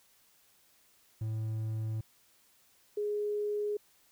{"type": "tone pair in turn", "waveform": ["triangle", "sine"], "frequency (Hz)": [110, 416.1], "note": ["A2", "G#4"], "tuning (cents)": [0, 3], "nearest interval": "octave + major seventh", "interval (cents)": 2303, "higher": "second", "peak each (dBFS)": [-30, -30], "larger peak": "neither", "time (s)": [[1.21, 2.01], [2.97, 3.77]], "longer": "neither", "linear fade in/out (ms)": 5, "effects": ["white hiss -66 dBFS RMS until 4.11 s"]}